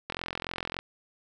click train, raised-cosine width 0.3 ms, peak -16 dBFS, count 31, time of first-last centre 0.1-0.79 s, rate 43.5 Hz, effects none

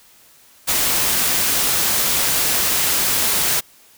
white noise, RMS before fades -18 dBFS, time 0.67-3.61 s, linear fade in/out 20 ms, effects white hiss -50 dBFS RMS until 3.97 s

